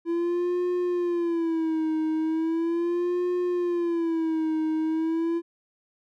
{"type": "tone with vibrato", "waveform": "triangle", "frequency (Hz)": 335.2, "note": "E4", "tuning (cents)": 29, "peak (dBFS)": -21, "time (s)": [0.05, 5.42], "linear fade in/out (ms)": 50, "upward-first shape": "sine", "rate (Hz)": 0.38, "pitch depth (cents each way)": 110, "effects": []}